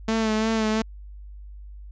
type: tone with vibrato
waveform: sawtooth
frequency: 220.1 Hz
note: A3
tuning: 1 cent sharp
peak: -17 dBFS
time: 0.08-0.82 s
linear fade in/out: 5 ms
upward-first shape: sine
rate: 2.9 Hz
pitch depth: 33 cents each way
effects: added 50 Hz sine -38 dBFS peak until 1.91 s + resampled to 16000 Hz